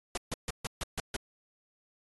pink noise bursts, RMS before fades -34 dBFS, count 7, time 0.15-1.165 s, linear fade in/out 2 ms, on 25 ms, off 140 ms, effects AAC 32 kbps

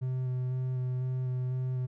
triangle tone with vibrato, 127.7 Hz, C3, 42 cents flat, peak -27 dBFS, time 0.01-1.87 s, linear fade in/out 20 ms, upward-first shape square, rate 2 Hz, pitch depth 12 cents each way, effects none

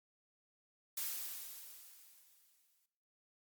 blue noise with exponential decay, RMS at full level -38 dBFS, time 0.97-2.86 s, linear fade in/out 5 ms, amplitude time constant 410 ms, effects noise-tail reverb RT60 1.0 s tail -18 dB re dry + Opus 48 kbps

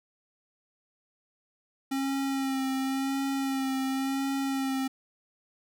square tone with vibrato, 269.1 Hz, C4, 49 cents sharp, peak -28 dBFS, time 1.91-4.88 s, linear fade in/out 10 ms, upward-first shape sine, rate 0.93 Hz, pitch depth 25 cents each way, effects none

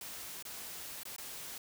white noise with dropouts, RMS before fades -45 dBFS, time 0.01-1.58 s, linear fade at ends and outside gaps 2 ms, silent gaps 0.426-0.451 / 1.033-1.053 / 1.163-1.182 s, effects none

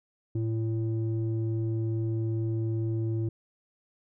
square tone with low-pass filter, 112.2 Hz, A2, 34 cents sharp, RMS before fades -29 dBFS, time 0.35-3.29 s, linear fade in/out 5 ms, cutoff 270 Hz, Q 7.3, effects none

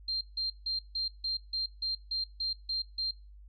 sine tone bursts, 4176 Hz, C8, 4 cents flat, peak -30 dBFS, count 11, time 0.08-3.11 s, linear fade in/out 5 ms, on 130 ms, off 160 ms, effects noise-tail reverb RT60 0.3 s tail -21 dB re dry + added 50 Hz sine -49 dBFS peak until 3.48 s

